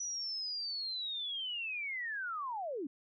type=linear sweep; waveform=sine; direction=down; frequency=5920 to 254.3 Hz; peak=-36 dBFS; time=0-2.87 s; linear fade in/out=5 ms; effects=none